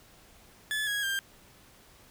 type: tone with pitch steps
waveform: 30% pulse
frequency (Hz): 1723 / 1654.7 / 1589.2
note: A6 / G#6 / G6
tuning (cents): -37 / -7 / +23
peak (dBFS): -26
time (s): 0.71-1.19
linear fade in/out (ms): 0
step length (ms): 160
effects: pink hiss -57 dBFS RMS until 2.1 s